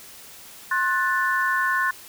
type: chord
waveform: sine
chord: F# diminished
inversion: second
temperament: equal with one note detuned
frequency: 1063 / 1480 / 1760 Hz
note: C6 / F#6 / A6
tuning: +27 / 0 / 0 cents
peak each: -24 dBFS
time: 0.71-1.91 s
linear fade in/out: 5 ms
effects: white hiss -44 dBFS RMS until 2.08 s